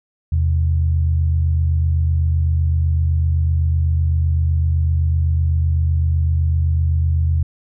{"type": "tone pair together", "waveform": "sine", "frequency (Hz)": [81.52, 129.4], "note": ["E2", "C3"], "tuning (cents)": [-19, -19], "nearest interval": "minor sixth", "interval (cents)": 800, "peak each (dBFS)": [-14, -23], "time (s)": [0.32, 7.43], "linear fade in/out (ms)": 5, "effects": []}